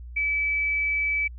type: tone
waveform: sine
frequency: 2300 Hz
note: D7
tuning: 37 cents flat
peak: -22 dBFS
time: 0.16-1.28 s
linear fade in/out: 10 ms
effects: added 60 Hz sine -37 dBFS peak until 1.38 s